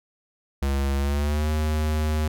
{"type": "tone with pitch glide", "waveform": "square", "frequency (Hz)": [69, 77], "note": ["C#2", "D#2"], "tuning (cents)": [-7, -17], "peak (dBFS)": -22, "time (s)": [0.62, 2.28], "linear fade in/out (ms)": 5, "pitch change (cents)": 190, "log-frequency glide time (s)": [0.96, 1.5], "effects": []}